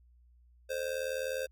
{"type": "tone with amplitude modulation", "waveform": "square", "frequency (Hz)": 523.3, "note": "C5", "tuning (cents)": 0, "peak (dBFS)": -30, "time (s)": [0.69, 1.47], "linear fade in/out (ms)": 20, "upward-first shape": "sine", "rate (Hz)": 79.9, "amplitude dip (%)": 80, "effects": ["added 60 Hz sine -59 dBFS peak until 1.51 s"]}